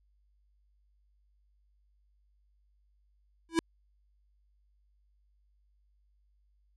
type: tone with exponential growth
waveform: square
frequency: 329.6 Hz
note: E4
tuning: in tune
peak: -21 dBFS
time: 3.49-3.59 s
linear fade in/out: 0 ms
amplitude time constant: 20 ms
effects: added 50 Hz sine -66 dBFS peak until 6.76 s + resampled to 24000 Hz